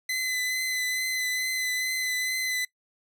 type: tone with vibrato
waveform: sawtooth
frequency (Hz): 2024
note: B6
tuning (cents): +42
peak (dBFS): -23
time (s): 0.09-2.65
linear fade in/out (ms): 5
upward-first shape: triangle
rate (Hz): 2.3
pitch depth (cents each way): 21
effects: noise-tail reverb RT60 0.1 s tail -21 dB re dry